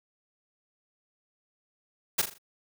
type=noise with echo; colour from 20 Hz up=white; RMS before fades=-24 dBFS; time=2.18-2.22 s; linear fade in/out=10 ms; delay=41 ms; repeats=4; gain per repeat=-8 dB; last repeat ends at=2.384 s; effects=none